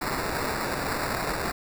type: noise with sample-and-hold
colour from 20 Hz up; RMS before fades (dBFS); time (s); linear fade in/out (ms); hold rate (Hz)
violet; -29; 0.01-1.52; 10; 3150
effects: none